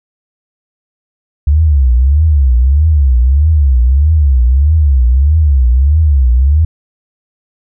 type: tone with vibrato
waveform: sine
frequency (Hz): 69.3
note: C#2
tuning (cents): 0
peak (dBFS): -5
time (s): 1.47-6.65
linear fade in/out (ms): 5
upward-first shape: triangle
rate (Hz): 1.6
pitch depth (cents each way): 280
effects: none